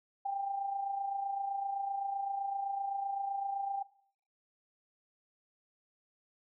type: tone with amplitude modulation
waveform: sine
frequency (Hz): 792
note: G5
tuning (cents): +18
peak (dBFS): -30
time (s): 0.25-3.83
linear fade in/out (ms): 10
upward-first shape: sine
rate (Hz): 27.8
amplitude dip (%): 50
effects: noise-tail reverb RT60 0.6 s tail -20 dB re dry